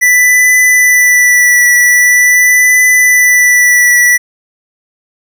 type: tone with vibrato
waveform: square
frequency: 1975.5 Hz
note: B6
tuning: in tune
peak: -5 dBFS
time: 0.01-4.18 s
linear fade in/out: 20 ms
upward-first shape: triangle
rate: 0.44 Hz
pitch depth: 22 cents each way
effects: none